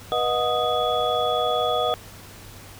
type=tone cluster; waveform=sine; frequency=486.1 / 625 / 729 / 1246 / 3387 Hz; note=B4 / D#5 / F#5 / D#6 / G#7; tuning=-28 / +8 / -26 / +2 / +33 cents; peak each=-26 / -26 / -25 / -27 / -29 dBFS; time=0.12-1.94 s; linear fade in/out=0 ms; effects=added 99 Hz sine -46 dBFS peak until 2.79 s + pink hiss -44 dBFS RMS until 2.79 s